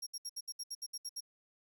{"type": "tone bursts", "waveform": "30% pulse", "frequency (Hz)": 5588, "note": "F8", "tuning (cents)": 0, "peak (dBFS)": -35, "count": 11, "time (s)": [0.02, 1.207], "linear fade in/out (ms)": 10, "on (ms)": 47, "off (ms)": 67, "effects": []}